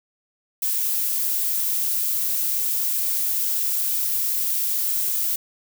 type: noise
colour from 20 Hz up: violet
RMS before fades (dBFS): -23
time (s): 0.62-5.36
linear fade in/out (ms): 5
effects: none